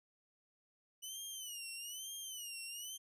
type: tone with vibrato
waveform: 15% pulse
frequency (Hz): 2959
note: F#7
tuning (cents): -1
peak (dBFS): -37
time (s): 1.02-2.98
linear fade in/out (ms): 20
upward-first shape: sine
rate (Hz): 1.1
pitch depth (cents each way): 140
effects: resampled to 32000 Hz